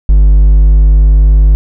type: tone with hard clipping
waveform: triangle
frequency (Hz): 50.2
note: G1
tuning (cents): +42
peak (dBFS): -3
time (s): 0.09-1.55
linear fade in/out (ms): 0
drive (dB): 6
effects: none